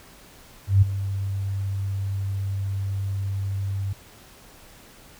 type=tone with ADSR envelope; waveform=sine; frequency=98 Hz; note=G2; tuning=in tune; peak=-10 dBFS; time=0.67-3.93 s; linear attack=150 ms; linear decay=14 ms; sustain=-14 dB; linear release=5 ms; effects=pink hiss -49 dBFS RMS until 5.19 s